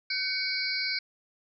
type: tone cluster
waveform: sine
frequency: 1525 / 2241 / 4167 / 4648 / 5130 Hz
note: G6 / C#7 / C8 / D8 / E8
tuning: -48 / +18 / -8 / -19 / -48 cents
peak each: -38 / -32 / -35 / -32 / -38 dBFS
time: 0.1-0.99 s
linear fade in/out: 5 ms
effects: none